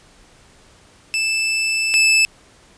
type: tone pair in turn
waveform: sawtooth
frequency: 2637 / 2625 Hz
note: E7 / E7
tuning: 0 / -8 cents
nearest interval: unison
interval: 8 cents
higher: first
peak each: -14 / -8 dBFS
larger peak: second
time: 1.14-1.94 / 1.94-2.25 s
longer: first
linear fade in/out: 0 ms
effects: pink hiss -50 dBFS RMS until 2.77 s + resampled to 22050 Hz